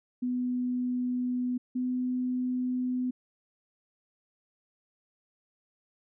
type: tone pair in turn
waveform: sine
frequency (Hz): 248.8 / 251.7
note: B3 / B3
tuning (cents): +13 / +33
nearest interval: unison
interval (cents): 20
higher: second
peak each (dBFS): -27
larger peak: neither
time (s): 0.22-1.58 / 1.75-3.11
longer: neither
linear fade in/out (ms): 10
effects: none